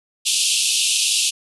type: band-pass noise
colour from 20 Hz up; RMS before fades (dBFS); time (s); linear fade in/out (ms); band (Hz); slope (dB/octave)
pink; -19; 0.25-1.31; 20; 2600 to 11000; 96
effects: none